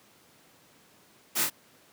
white noise with echo, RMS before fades -28 dBFS, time 1.35-1.45 s, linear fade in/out 20 ms, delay 26 ms, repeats 2, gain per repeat -2 dB, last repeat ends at 1.502 s, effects pink hiss -59 dBFS RMS until 1.92 s + high-pass 150 Hz 12 dB/octave

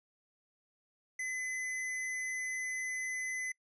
square tone, 2024 Hz, B6, 42 cents sharp, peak -36 dBFS, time 1.19-3.52 s, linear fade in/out 5 ms, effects noise-tail reverb RT60 0.1 s tail -24 dB re dry + resampled to 24000 Hz

